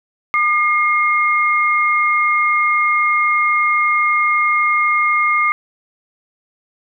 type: tone pair together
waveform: sine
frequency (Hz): 1207.9 / 2136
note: D6 / C7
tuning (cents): +48 / +35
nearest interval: minor seventh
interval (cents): 987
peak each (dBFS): -15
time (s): 0.34-5.52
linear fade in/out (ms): 0
effects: none